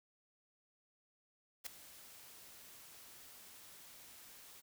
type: noise with ADSR envelope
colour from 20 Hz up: white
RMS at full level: -41 dBFS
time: 1.64-4.62 s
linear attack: 24 ms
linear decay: 5 ms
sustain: -16 dB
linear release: 31 ms
effects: none